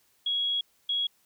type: tone pair in turn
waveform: sine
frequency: 3322 / 3322 Hz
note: G#7 / G#7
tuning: 0 / 0 cents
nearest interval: unison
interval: 0 cents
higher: neither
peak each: -25 dBFS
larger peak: neither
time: 0.26-0.61 / 0.89-1.07 s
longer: first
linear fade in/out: 5 ms
effects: white hiss -67 dBFS RMS until 1.25 s